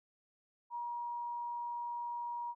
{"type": "tone", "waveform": "sine", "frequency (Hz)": 953, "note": "A#5", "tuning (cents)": 38, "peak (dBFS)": -37, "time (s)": [0.7, 2.55], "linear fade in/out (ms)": 50, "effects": []}